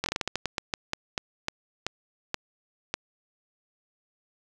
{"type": "slowing click train", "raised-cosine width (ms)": 0.2, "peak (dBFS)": -10, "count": 17, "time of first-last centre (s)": [0.04, 2.94], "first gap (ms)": 21, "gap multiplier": 1.25, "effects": []}